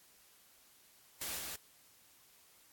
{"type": "noise with echo", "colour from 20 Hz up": "white", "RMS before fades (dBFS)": -40, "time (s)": [1.21, 1.39], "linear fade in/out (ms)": 5, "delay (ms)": 170, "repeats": 1, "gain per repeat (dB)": -3, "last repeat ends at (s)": 1.56, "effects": ["white hiss -64 dBFS RMS until 2.72 s", "AAC 64 kbps"]}